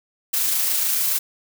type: noise with amplitude modulation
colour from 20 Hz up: blue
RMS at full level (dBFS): -20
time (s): 0.33-1.19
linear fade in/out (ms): 10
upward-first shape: sine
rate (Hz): 26.8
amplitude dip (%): 25
effects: none